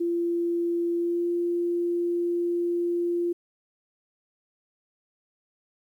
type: tone with pitch glide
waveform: sine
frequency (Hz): 342.6 to 346.4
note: F4 to F4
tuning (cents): -33 to -14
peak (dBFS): -23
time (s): 0-3.33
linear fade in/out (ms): 10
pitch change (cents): +19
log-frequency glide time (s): 0.95-1.28
effects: 10-bit